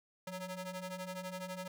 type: ring-modulated tone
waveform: sawtooth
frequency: 370 Hz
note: F#4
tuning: in tune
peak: -34 dBFS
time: 0.27-1.68 s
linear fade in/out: 5 ms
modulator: 191 Hz
effects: none